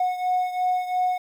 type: beating tone pair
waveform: triangle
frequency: 730 / 732.9 Hz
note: F#5 / F#5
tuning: -24 / -17 cents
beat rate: 2.9 Hz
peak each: -20 / -25 dBFS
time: 0-1.18 s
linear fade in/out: 5 ms
effects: tanh soft clip ceiling -13 dBFS + 9-bit